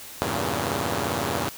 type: chord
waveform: 5% pulse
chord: E diminished seventh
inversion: none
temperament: equal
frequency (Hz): 82.41 / 98 / 116.54 / 138.59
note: E2 / G2 / Bb2 / Db3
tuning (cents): 0 / 0 / 0 / 0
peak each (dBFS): -19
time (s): 0.22-1.49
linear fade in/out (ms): 0
effects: white hiss -41 dBFS RMS until 1.57 s